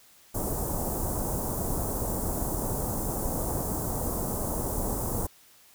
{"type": "band-stop noise", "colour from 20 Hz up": "pink", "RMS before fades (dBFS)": -30, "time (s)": [0.34, 5.27], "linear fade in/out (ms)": 10, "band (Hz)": [980, 7800], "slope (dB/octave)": 24, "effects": ["white hiss -57 dBFS RMS until 5.74 s"]}